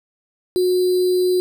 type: tone with sample-and-hold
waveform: sine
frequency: 364 Hz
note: F#4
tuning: 28 cents flat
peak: -14 dBFS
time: 0.56-1.4 s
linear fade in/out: 0 ms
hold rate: 4410 Hz
effects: none